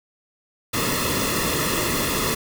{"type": "noise with comb filter", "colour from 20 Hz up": "pink", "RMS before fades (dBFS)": -23, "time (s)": [0.73, 2.35], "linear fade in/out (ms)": 10, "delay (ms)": 1.3, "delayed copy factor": -0.7, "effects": []}